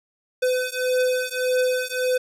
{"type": "beating tone pair", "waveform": "square", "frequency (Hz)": [505, 506.7], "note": ["B4", "B4"], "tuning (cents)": [39, 44], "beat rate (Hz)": 1.7, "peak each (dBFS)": -24, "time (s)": [0.42, 2.18], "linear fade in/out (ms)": 10, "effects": ["resampled to 32000 Hz"]}